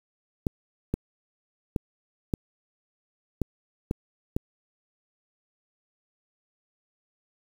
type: clicks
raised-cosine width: 3 ms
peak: -12 dBFS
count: 7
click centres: 0.468 / 0.94 / 1.762 / 2.338 / 3.417 / 3.911 / 4.365 s
effects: 7-bit

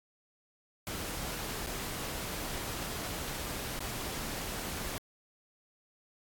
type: noise with dropouts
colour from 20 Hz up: pink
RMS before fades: -38 dBFS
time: 0.87-4.98 s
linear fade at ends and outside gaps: 0 ms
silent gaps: 1.663-1.67 / 3.791-3.805 s
effects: AAC 64 kbps

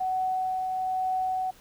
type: tone with tremolo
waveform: sine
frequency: 748 Hz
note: F#5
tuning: 19 cents sharp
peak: -24 dBFS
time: 0-1.51 s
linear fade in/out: 10 ms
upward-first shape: triangle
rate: 1.1 Hz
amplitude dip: 30%
effects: pink hiss -55 dBFS RMS until 1.6 s

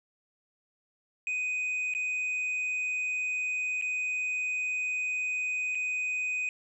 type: tone with dropouts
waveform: triangle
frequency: 2498 Hz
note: D#7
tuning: 6 cents sharp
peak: -27 dBFS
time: 1.27-6.49 s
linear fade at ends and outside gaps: 1 ms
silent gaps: 1.938-1.949 / 3.813-3.822 / 5.749-5.753 s
effects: resampled to 24000 Hz

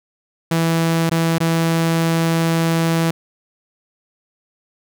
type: tone with dropouts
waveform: sawtooth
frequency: 164.81 Hz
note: E3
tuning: in tune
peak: -11 dBFS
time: 0.51-3.11 s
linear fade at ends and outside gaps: 5 ms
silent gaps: 1.096-1.113 / 1.383-1.403 s
effects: none

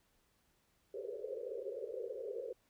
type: band-pass noise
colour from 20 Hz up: white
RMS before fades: -43 dBFS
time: 0.94-2.53 s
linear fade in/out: 5 ms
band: 390 to 540 Hz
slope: 96 dB/octave
effects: pink hiss -75 dBFS RMS until 2.69 s

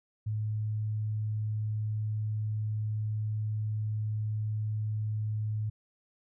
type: tone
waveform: sine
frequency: 107.4 Hz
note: A2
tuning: 41 cents flat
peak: -29 dBFS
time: 0.26-5.7 s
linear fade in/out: 10 ms
effects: none

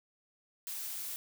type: noise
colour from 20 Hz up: blue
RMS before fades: -40 dBFS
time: 0.67-1.16 s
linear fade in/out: 0 ms
effects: none

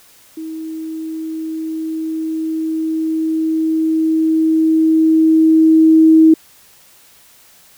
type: tone with level ramp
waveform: sine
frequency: 319.2 Hz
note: D#4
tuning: 44 cents sharp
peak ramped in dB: -24 to -4 dBFS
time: 0.37-6.34 s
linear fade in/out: 5 ms
effects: white hiss -47 dBFS RMS until 7.77 s

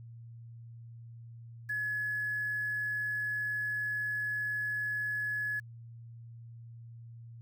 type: tone with quantisation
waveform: sine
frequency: 1697 Hz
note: G#6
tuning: 37 cents sharp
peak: -31 dBFS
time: 1.69-5.6 s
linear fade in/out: 10 ms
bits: 9
effects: added 116 Hz sine -46 dBFS peak until 7.41 s

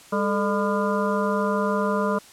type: harmonic tone with a mistuned harmonic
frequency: 201.4 Hz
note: G3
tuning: 47 cents sharp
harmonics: 1 / 2 / 3 / 5 / 6 / 7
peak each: -25 / -27 / -27 / -28 / -30 / -33 dBFS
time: 0.12-2.19 s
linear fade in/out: 10 ms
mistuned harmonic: 2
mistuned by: +140 cents
effects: white hiss -48 dBFS RMS until 2.32 s + low-pass 10000 Hz 12 dB/octave

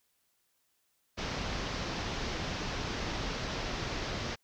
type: low-pass noise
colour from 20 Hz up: pink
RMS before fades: -36 dBFS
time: 1.17-4.36 s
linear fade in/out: 20 ms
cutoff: 6000 Hz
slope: 48 dB/octave
effects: white hiss -75 dBFS RMS until 4.43 s

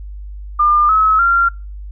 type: tone with pitch steps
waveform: sine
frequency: 1202 / 1288.3 / 1380.7 Hz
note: D6 / E6 / F6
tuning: +40 / -40 / -20 cents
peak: -9 dBFS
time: 0.59-1.49 s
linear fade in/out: 10 ms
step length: 300 ms
effects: noise-tail reverb RT60 0.3 s tail -26 dB re dry + added 50 Hz sine -27 dBFS peak until 1.91 s

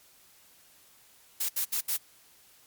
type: noise bursts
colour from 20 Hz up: blue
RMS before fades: -29 dBFS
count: 4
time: 1.4-1.97 s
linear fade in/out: 10 ms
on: 90 ms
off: 70 ms
effects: white hiss -59 dBFS RMS until 2.66 s + MP3 96 kbps

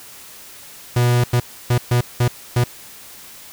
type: tone bursts at uneven times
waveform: 45% pulse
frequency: 121.6 Hz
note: B2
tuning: 26 cents flat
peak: -13 dBFS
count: 6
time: 0.96-1.24 / 1.33-1.4 / 1.7-1.78 / 1.91-2.01 / 2.2-2.28 / 2.56-2.64 s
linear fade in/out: 5 ms
effects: white hiss -40 dBFS RMS until 3.52 s

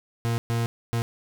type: tone bursts at uneven times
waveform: 40% pulse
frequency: 116.54 Hz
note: A#2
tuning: in tune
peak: -22 dBFS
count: 3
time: 0.25-0.38 / 0.5-0.66 / 0.93-1.02 s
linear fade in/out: 0 ms
effects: none

